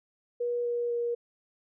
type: tone with pitch steps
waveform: sine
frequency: 481.5 / 477.9 / 474.3 Hz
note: B4 / A#4 / A#4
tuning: -44 / +43 / +30 cents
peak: -27 dBFS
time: 0.4-1.15 s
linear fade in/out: 10 ms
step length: 250 ms
effects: none